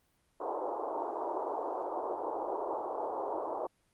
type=band-pass noise; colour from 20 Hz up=white; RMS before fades=-36 dBFS; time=0.4-3.67 s; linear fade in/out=5 ms; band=330 to 1000 Hz; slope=48 dB/octave; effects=pink hiss -73 dBFS RMS until 3.93 s + Opus 32 kbps